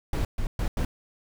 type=noise bursts at uneven times; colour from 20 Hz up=brown; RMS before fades=-26 dBFS; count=4; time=0.13-0.25 / 0.38-0.47 / 0.59-0.68 / 0.77-0.85 s; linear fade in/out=2 ms; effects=none

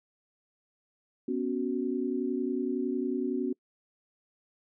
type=chord; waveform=sine; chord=B suspended second; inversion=none; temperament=just; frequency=246.9 / 277.8 / 370.4 Hz; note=B3 / C#4 / F#4; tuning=0 / +4 / +2 cents; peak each=-32 dBFS; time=1.28-3.53 s; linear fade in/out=5 ms; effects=noise-tail reverb RT60 0.1 s tail -25 dB re dry

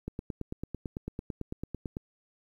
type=click train; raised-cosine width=3 ms; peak=-22 dBFS; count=18; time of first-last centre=0.08-1.969 s; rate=9 Hz; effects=10-bit

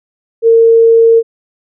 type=tone; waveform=sine; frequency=456.8 Hz; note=A#4; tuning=35 cents flat; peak=-3 dBFS; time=0.42-1.23 s; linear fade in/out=50 ms; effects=none

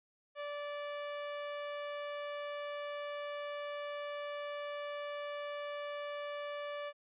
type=tone; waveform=sawtooth; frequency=582 Hz; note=D5; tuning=16 cents flat; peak=-35 dBFS; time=0.35-6.93 s; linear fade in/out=50 ms; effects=resampled to 8000 Hz

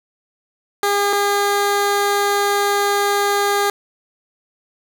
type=tone pair in turn; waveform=15% pulse; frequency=405.1 / 405.1 Hz; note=G#4 / G#4; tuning=-43 / -43 cents; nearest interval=unison; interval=0 cents; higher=neither; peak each=-9 dBFS; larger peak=neither; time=0.83-1.13 / 1.13-3.7 s; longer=second; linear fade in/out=2 ms; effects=none

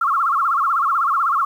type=tone with vibrato; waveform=sine; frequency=1228 Hz; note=D#6; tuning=23 cents flat; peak=-15 dBFS; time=0.01-1.45 s; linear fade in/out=5 ms; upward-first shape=sine; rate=16 Hz; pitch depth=220 cents each way; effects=8-bit

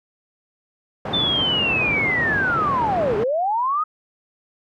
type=band-pass noise; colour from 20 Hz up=pink; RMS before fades=-27 dBFS; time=1.05-3.24 s; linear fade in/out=5 ms; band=110 to 1300 Hz; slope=12 dB/octave
type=linear two-way sweep; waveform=sine; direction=down then up; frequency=3579 to 392 to 1275 Hz; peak=-18 dBFS; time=1.13-3.84 s; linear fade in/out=10 ms; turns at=3.17 s
effects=none

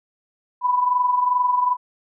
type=tone pair together; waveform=sine; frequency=989.5 / 1012 Hz; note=B5 / B5; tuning=+3 / +42 cents; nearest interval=unison; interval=39 cents; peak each=-17 / -24 dBFS; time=0.61-1.77 s; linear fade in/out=50 ms; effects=none

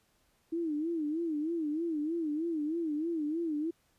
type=tone with vibrato; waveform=sine; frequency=317 Hz; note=D#4; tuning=32 cents sharp; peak=-30 dBFS; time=0.52-3.71 s; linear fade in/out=10 ms; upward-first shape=sine; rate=3.2 Hz; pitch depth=130 cents each way; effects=pink hiss -71 dBFS RMS until 3.98 s + resampled to 32000 Hz

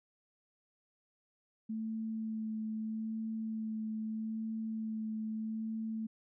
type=tone with vibrato; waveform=sine; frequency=220 Hz; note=A3; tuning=in tune; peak=-35 dBFS; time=1.69-6.07 s; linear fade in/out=10 ms; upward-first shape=sine; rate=0.79 Hz; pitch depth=14 cents each way; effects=none

